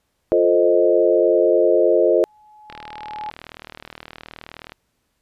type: chord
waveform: sine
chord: F dominant seventh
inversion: none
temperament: equal with one note detuned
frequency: 350.2 / 440 / 523.3 / 622.3 Hz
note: F4 / A4 / C5 / Eb5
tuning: +5 / 0 / 0 / 0 cents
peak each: -18 dBFS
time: 0.32-2.24 s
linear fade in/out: 0 ms
type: tone with exponential growth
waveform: sine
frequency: 849 Hz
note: G#5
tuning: 38 cents sharp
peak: -25 dBFS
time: 1.78-3.3 s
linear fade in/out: 1 ms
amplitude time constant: 330 ms
type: click train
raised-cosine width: 0.3 ms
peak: -19 dBFS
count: 80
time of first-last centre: 2.7-4.72 s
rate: 39.1 Hz
effects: pink hiss -70 dBFS RMS until 5.21 s + resampled to 32000 Hz